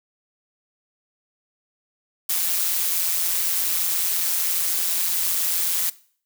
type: noise with amplitude modulation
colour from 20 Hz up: blue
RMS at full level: -20 dBFS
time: 2.29-5.9 s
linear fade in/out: 5 ms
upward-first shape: sine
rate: 173 Hz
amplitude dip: 60%
effects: noise-tail reverb RT60 0.5 s tail -20 dB re dry